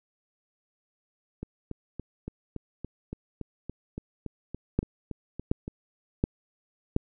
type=two click trains; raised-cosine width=3 ms; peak=-10 / -22 dBFS; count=4 / 16; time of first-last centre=4.79-6.964 / 1.43-5.679 s; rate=1.38 / 3.53 Hz; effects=none